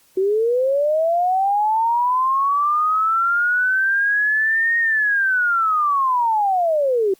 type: linear two-way sweep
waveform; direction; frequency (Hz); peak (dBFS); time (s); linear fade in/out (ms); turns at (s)
sine; up then down; 369.8 to 1865 to 369.8; -15; 0.17-7.14; 5; 4.78
effects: white hiss -56 dBFS RMS until 7.19 s + Opus 48 kbps